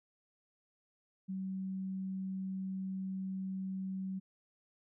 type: tone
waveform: sine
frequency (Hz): 190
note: F#3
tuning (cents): +46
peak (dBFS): -36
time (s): 1.28-4.2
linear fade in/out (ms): 20
effects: none